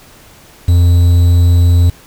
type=tone with quantisation; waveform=triangle; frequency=87.31 Hz; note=F2; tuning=in tune; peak=-3 dBFS; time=0.68-1.9 s; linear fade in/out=5 ms; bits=5; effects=pink hiss -41 dBFS RMS until 2.06 s